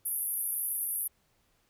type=band-pass noise; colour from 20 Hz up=white; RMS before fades=-33 dBFS; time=0.05-1.08 s; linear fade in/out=10 ms; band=10000 to 13000 Hz; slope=96 dB/octave; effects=pink hiss -71 dBFS RMS until 1.69 s